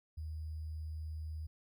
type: tone with sample-and-hold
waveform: sine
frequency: 78.2 Hz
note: D#2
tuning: 9 cents sharp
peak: -39 dBFS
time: 0.17-1.47 s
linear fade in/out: 10 ms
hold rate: 4900 Hz
effects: none